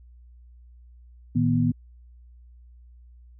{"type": "tone cluster", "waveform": "sine", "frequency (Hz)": [113.3, 156.7, 243.8], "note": ["A#2", "D#3", "B3"], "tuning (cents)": [-49, 13, -22], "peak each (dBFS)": [-24, -24, -22], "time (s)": [1.35, 1.72], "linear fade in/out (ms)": 10, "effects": ["added 60 Hz sine -47 dBFS peak until 3.39 s"]}